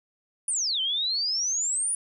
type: exponential two-way sweep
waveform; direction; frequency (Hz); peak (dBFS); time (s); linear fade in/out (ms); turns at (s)
sine; down then up; 9830 to 3041 to 9830; -24; 0.48-1.95; 2; 0.81
effects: none